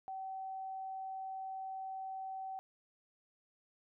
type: tone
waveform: sine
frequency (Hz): 765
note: G5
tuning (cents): -42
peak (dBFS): -40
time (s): 0.08-2.59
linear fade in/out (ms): 0
effects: none